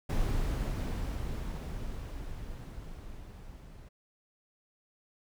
brown noise with level ramp, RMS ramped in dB -29 to -49 dBFS, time 0.09-3.89 s, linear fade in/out 10 ms, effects none

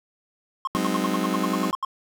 triangle tone bursts, 1071 Hz, C6, 40 cents sharp, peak -21 dBFS, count 13, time 0.65-1.849 s, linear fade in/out 2 ms, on 23 ms, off 75 ms
35% pulse chord, Ab dominant seventh, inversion third, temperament just, 186.89 / 207.7 / 259.6 / 311.5 Hz, Gb3 / Ab3 / C4 / Eb4, +18 / 0 / -13 / +2 cents, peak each -26 / -28 / -27 / -27 dBFS, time 0.75-1.71 s, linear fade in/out 0 ms
effects none

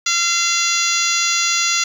harmonic tone with a mistuned harmonic, 686 Hz, F5, 31 cents flat, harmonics 2 / 3 / 4 / 5 / 6 / 7 / 8 / 9 / 10, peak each -24 / -24 / -24 / -24 / -24 / -24 / -24 / -24 / -24 dBFS, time 0.06-1.84 s, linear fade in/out 5 ms, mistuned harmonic 8, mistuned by +81 cents, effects 7-bit

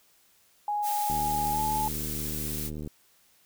sine tone with pitch glide, 830.6 to 856.4 Hz, G#5 to A5, 0 to -47 cents, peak -26 dBFS, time 0.68-1.88 s, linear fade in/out 2 ms, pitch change +53 cents, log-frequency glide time 1.52-1.6 s
blue noise, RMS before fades -35 dBFS, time 0.82-2.71 s, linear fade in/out 50 ms
click train, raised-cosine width 3 ms, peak -25 dBFS, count 136, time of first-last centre 1.1-2.874 s, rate 76.1 Hz
effects white hiss -63 dBFS RMS until 3.45 s

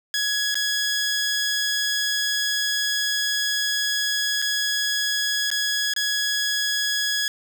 15% pulse tone with dropouts, 1674 Hz, G#6, 13 cents sharp, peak -15 dBFS, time 0.14-7.28 s, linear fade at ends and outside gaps 1 ms, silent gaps 0.544-0.554 / 4.418-4.423 / 5.503-5.514 / 5.937-5.963 s, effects 9-bit

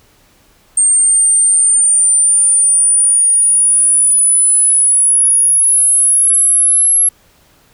sine exponential sweep, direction up, 8640 to 11140 Hz, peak -7 dBFS, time 0.77-7.09 s, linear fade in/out 5 ms, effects pink hiss -50 dBFS RMS until 7.73 s

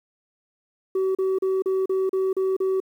sine tone bursts, 380 Hz, F#4, 46 cents sharp, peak -17 dBFS, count 8, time 0.95-2.802 s, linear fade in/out 5 ms, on 200 ms, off 36 ms, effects tanh soft clip ceiling -19 dBFS + 9-bit

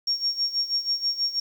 sine tone with tremolo, 5540 Hz, F8, 15 cents flat, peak -20 dBFS, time 0.07-1.4 s, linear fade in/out 5 ms, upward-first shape sine, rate 6.2 Hz, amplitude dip 80%, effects 8-bit

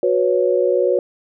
sine chord, F# suspended fourth, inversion none, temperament equal with one note detuned, 366.8 / 493.9 / 554.4 Hz, F#4 / B4 / C#5, -15 / 0 / 0 cents, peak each -18 dBFS, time 0.03-0.99 s, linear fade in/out 2 ms, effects none

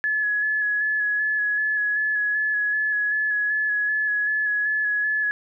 sine tone with vibrato, 1700 Hz, G#6, 40 cents sharp, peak -20 dBFS, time 0.04-5.31 s, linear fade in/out 0 ms, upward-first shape square, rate 2.6 Hz, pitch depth 18 cents each way, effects none

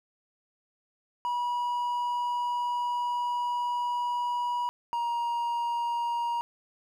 triangle tone pair in turn, 969 / 944.7 Hz, B5 / A#5, -33 / +23 cents, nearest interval unison, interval 44 cents, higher first, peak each -25 / -25 dBFS, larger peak neither, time 1.25-4.69 / 4.93-6.41 s, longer first, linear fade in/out 0 ms, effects none

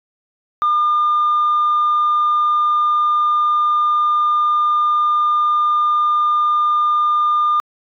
sine tone, 1206 Hz, D6, 46 cents sharp, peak -11 dBFS, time 0.62-7.6 s, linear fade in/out 0 ms, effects tanh soft clip ceiling -10 dBFS

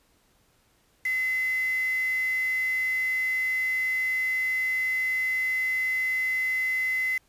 sine tone with quantisation, 2037 Hz, C7, 47 cents flat, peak -24 dBFS, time 1.05-7.18 s, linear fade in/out 5 ms, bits 6, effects pink hiss -65 dBFS RMS until 7.28 s + resampled to 32000 Hz

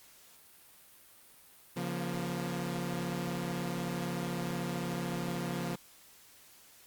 sawtooth chord, Bb minor, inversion first, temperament equal with one note detuned, 138.59 / 174.61 / 237.3 Hz, Db3 / F3 / Bb3, 0 / 0 / +31 cents, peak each -36 / -32 / -36 dBFS, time 1.76-5.76 s, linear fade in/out 10 ms, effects white hiss -58 dBFS RMS until 6.86 s + Opus 48 kbps

